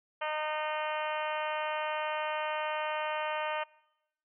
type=harmonic tone; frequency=306.5 Hz; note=D#4; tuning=26 cents flat; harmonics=2 / 3 / 4 / 5 / 6 / 7 / 8 / 9 / 10; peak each=-36 / -36 / -39 / -42 / -43 / -45 / -44 / -45 / -46 dBFS; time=0.21-3.64 s; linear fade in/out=10 ms; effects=noise-tail reverb RT60 0.9 s tail -24 dB re dry